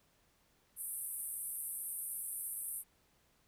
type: band-pass noise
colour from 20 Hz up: white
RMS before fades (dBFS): -42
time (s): 0.76-2.84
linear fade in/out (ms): 50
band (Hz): 8700 to 13000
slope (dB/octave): 96
effects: pink hiss -72 dBFS RMS until 3.47 s